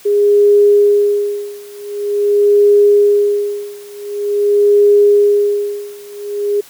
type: tone with tremolo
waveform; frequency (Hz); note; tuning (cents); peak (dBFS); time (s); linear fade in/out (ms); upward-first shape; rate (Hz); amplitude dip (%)
sine; 410; G#4; -22; -5; 0.05-6.61; 10; sine; 0.46; 95
effects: white hiss -41 dBFS RMS until 6.69 s + high-pass 150 Hz 12 dB/octave